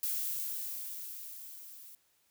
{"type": "noise with level ramp", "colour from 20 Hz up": "violet", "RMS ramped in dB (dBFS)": [-33, -52], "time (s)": [0.03, 1.95], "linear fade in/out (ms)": 0, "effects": ["white hiss -72 dBFS RMS until 2.3 s"]}